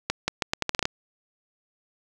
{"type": "accelerating click train", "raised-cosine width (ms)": 0.2, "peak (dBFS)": -6, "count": 10, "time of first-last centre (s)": [0.1, 0.854], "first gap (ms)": 180, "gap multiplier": 0.79, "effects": []}